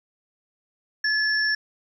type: tone pair together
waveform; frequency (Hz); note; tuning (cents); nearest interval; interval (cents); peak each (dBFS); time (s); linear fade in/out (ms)
sine; 1716 / 5426; A6 / E8; -44 / +49; octave + minor sixth; 1993; -21 / -26; 1.04-1.55; 5
effects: 9-bit